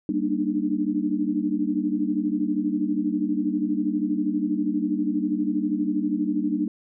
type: chord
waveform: sine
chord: Eb major seventh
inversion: first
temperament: equal with one note detuned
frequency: 196 / 233.1 / 293.7 / 306.1 Hz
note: G3 / Bb3 / D4 / Eb4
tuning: 0 / 0 / 0 / -28 cents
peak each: -29 / -29 / -26 / -26 dBFS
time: 0.09-6.68 s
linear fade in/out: 2 ms
effects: none

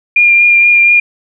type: tone with vibrato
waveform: sine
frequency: 2405 Hz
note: D7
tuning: 41 cents sharp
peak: -4 dBFS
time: 0.16-1 s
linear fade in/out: 5 ms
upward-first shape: triangle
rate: 4.2 Hz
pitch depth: 17 cents each way
effects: none

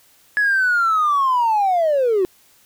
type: linear sweep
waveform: triangle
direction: down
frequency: 1701 to 355.5 Hz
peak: -11 dBFS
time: 0.37-2.25 s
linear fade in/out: 0 ms
effects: tanh soft clip ceiling -11 dBFS + white hiss -54 dBFS RMS until 2.65 s

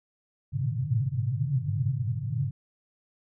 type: band-pass noise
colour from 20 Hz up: white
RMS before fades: -28 dBFS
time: 0.52-2.51 s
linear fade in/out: 10 ms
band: 100 to 150 Hz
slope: 96 dB/octave
effects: none

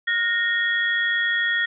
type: tone cluster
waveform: sine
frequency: 1432 / 1854 / 3339 Hz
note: F6 / A#6 / G#7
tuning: +43 / -10 / +9 cents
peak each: -28 / -20 / -29 dBFS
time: 0.07-1.66 s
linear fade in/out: 10 ms
effects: none

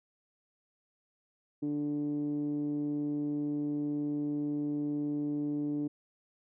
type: tone with low-pass filter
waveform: 10% pulse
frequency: 146.83 Hz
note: D3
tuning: in tune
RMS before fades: -33 dBFS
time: 1.62-5.88 s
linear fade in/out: 10 ms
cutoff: 310 Hz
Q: 5.3
effects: none

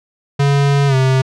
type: tone with pitch glide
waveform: square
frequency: 141 to 131.56 Hz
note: C#3 to C3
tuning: +30 to +10 cents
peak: -11 dBFS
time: 0.39-1.22 s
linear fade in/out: 10 ms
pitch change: -120 cents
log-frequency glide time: 0.87-0.95 s
effects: low-pass 6000 Hz 12 dB/octave

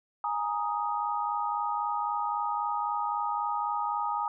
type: chord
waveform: sine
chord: Ab suspended second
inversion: none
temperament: just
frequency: 830.6 / 934.4 / 1245.9 Hz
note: Ab5 / Bb5 / Eb6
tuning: 0 / +4 / +2 cents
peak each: -32 dBFS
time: 0.24-4.28 s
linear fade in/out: 2 ms
effects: none

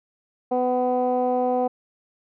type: tone with low-pass filter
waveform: 15% pulse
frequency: 250.6 Hz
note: B3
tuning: 25 cents sharp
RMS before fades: -22 dBFS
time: 0.51-1.68 s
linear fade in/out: 10 ms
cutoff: 660 Hz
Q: 3.5
effects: none

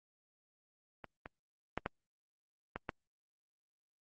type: clicks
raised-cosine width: 0.5 ms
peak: -30 / -29 / -19 / -19 / -23 / -21 dBFS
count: 6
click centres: 1.043 / 1.259 / 1.776 / 1.861 / 2.76 / 2.892 s
effects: Opus 24 kbps

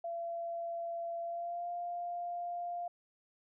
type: tone with pitch glide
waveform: sine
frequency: 679 to 698.9 Hz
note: F5 to F5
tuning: -49 to +1 cents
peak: -36 dBFS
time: 0.04-2.88 s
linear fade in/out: 5 ms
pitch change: +50 cents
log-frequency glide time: 1.21-1.69 s
effects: none

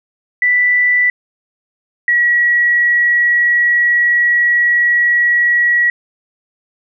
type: tone pair in turn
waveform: sine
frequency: 1975.5 / 1921.5 Hz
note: B6 / B6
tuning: 0 / -48 cents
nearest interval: unison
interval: 48 cents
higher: first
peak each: -9 dBFS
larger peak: neither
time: 0.42-1.1 / 2.08-5.9 s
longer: second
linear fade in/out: 2 ms
effects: none

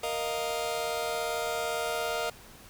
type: chord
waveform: sawtooth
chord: Bb suspended fourth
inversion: none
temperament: just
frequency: 466.2 / 621.6 / 699.2 Hz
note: Bb4 / Eb5 / F5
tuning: 0 / -2 / +2 cents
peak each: -30 dBFS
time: 0.03-2.3 s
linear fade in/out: 5 ms
effects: pink hiss -51 dBFS RMS until 2.69 s

